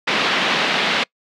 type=band-pass noise; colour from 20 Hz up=white; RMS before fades=-19 dBFS; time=0.07-1.04 s; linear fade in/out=10 ms; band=170 to 3600 Hz; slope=24 dB/octave; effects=noise-tail reverb RT60 0.1 s tail -25 dB re dry